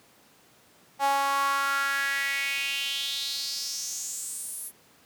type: tone with high-pass filter sweep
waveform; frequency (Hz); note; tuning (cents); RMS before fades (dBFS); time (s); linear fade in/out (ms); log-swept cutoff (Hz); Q
sawtooth; 277.2; C#4; 0; -29; 0.99-4.72; 50; 800 to 11000; 4.7
effects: pink hiss -58 dBFS RMS until 5.05 s + high-pass 150 Hz 12 dB/octave